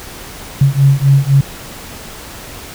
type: beating tone pair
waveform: sine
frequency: 136.2 / 140.1 Hz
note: C#3 / C#3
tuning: -30 / +19 cents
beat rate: 3.9 Hz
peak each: -10 dBFS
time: 0.61-1.41 s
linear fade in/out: 5 ms
effects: pink hiss -31 dBFS RMS until 2.74 s